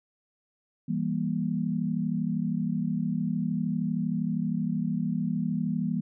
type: chord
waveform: sine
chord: E diminished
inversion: none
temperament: just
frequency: 164.81 / 197.78 / 237.3 Hz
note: E3 / G3 / Bb3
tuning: 0 / +16 / +31 cents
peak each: -30 dBFS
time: 0.88-6.01 s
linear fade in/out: 10 ms
effects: none